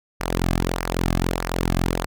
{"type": "tone with flanger", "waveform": "sawtooth", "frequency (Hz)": 43.65, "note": "F1", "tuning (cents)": 0, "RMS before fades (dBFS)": -23, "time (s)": [0.2, 2.06], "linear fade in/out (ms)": 10, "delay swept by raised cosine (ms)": [0.26, 2.16], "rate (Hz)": 1.6, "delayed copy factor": -0.7, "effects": []}